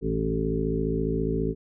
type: harmonic tone with a mistuned harmonic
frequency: 54.7 Hz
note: A1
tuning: 9 cents flat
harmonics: 1 / 2 / 3 / 4 / 5 / 7 / 8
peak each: -31 / -35 / -30 / -34 / -31 / -30 / -31 dBFS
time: 0.01-1.55 s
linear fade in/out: 50 ms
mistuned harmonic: 2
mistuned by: +75 cents
effects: none